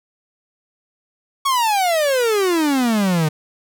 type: exponential sweep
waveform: 45% pulse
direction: down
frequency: 1128 to 149.5 Hz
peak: -15 dBFS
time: 1.45-3.29 s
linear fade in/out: 10 ms
effects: none